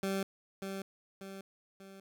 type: tone with echo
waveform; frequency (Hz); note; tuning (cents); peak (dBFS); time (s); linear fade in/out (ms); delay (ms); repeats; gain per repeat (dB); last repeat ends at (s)
20% pulse; 194.1; G3; -17; -27; 0.03-0.23; 2; 590; 3; -6; 2
effects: none